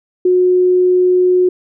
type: tone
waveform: sine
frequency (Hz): 363.8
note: F#4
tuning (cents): -29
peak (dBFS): -8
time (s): 0.25-1.49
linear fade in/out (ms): 5
effects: none